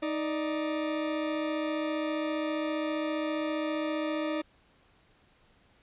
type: tone pair together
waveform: 40% pulse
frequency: 312.5 / 590 Hz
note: D#4 / D5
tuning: +8 / +8 cents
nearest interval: major seventh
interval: 1100 cents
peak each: -30 / -33 dBFS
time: 0.02-4.42 s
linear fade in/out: 10 ms
effects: pink hiss -64 dBFS RMS until 5.82 s + resampled to 8000 Hz